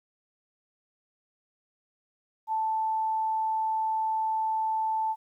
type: tone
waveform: sine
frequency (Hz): 880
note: A5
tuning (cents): 0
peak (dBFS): -25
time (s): 2.47-5.16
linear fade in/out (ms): 50
effects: 11-bit